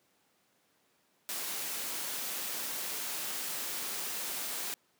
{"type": "noise", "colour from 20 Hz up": "white", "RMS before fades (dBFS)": -37, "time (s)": [1.29, 4.74], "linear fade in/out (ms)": 0, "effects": ["pink hiss -71 dBFS RMS until 4.99 s", "high-pass 200 Hz 12 dB/octave"]}